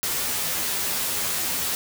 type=noise with comb filter; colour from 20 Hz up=white; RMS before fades=-26 dBFS; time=0.03-1.75 s; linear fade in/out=0 ms; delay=12 ms; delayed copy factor=+0.95; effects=none